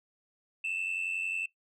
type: tone pair together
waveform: sine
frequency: 2584 / 2675 Hz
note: E7 / E7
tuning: -35 / +25 cents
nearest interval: minor second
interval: 60 cents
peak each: -34 / -30 dBFS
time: 0.64-1.46 s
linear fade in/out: 5 ms
effects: noise-tail reverb RT60 0.1 s tail -19 dB re dry + tanh soft clip ceiling -28 dBFS